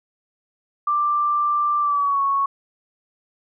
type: tone with pitch glide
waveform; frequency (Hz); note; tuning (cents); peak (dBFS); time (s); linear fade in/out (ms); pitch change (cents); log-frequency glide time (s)
sine; 1180 to 1107.4; D6 to C#6; +8 to -2; -17; 0.87-2.46; 5; -110; 1.8-2.21
effects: none